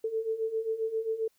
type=beating tone pair; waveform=sine; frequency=440 / 447.5 Hz; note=A4 / A4; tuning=0 / +29 cents; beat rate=7.5 Hz; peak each=-34 / -30 dBFS; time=0.04-1.28 s; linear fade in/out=5 ms; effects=white hiss -71 dBFS RMS until 1.38 s